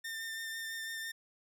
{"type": "tone with vibrato", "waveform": "sawtooth", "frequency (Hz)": 1804, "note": "A6", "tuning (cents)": 43, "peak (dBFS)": -35, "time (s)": [0.04, 1.12], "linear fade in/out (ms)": 10, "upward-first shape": "sine", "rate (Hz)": 6, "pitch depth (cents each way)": 15, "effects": []}